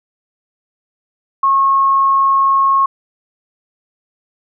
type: tone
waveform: sine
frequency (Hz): 1089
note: C#6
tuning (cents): -31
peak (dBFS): -9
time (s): 1.43-2.86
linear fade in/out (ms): 5
effects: none